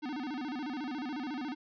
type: tone with vibrato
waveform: square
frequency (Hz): 275.1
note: C#4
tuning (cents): -13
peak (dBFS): -36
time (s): 0.02-1.55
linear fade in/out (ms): 20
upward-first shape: square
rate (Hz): 14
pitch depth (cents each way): 170
effects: resampled to 11025 Hz + 13-bit